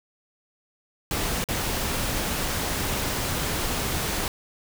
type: noise with dropouts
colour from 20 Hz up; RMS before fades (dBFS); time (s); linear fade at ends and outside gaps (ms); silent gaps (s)
pink; -27; 1.11-4.28; 1; 1.441-1.487
effects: none